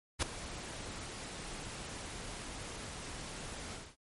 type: noise with ADSR envelope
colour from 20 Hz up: pink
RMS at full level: -28 dBFS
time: 0.19-3.96 s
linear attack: 35 ms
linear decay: 5 ms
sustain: -16 dB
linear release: 230 ms
effects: MP3 48 kbps